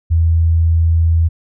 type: tone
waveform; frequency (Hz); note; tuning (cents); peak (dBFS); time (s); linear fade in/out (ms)
sine; 82.41; E2; 0; -9; 0.1-1.29; 20
effects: none